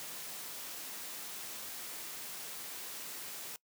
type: noise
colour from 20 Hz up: white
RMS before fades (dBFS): -44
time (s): 0-3.56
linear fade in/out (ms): 0
effects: noise-tail reverb RT60 0.1 s tail -22 dB re dry + high-pass 150 Hz 12 dB/octave